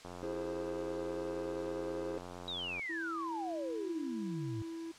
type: click train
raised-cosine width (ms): 1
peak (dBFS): -32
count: 245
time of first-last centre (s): 0.05-2.795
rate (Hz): 88.9
type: chord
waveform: triangle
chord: E augmented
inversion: none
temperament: equal with one note detuned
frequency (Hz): 329.6 / 409.6 / 523.3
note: E4 / G#4 / B#4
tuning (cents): 0 / -24 / 0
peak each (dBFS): -40 / -39 / -39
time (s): 0.23-2.18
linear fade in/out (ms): 0
type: exponential sweep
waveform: sine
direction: down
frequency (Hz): 3893 to 104.2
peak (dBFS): -37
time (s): 2.48-4.62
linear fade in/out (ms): 0
type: tone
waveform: triangle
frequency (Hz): 329.6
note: E4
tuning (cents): 0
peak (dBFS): -38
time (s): 2.89-4.92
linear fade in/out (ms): 10
effects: white hiss -55 dBFS RMS until 4.98 s + low-pass 6000 Hz 12 dB/octave